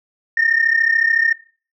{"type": "tone pair together", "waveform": "sine", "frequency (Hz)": [1810, 1843.8], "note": ["A6", "A#6"], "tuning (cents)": [48, -19], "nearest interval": "unison", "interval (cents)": 33, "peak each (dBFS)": -15, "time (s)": [0.37, 1.33], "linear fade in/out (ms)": 5, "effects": ["noise-tail reverb RT60 0.4 s tail -20 dB re dry", "tanh soft clip ceiling -7 dBFS"]}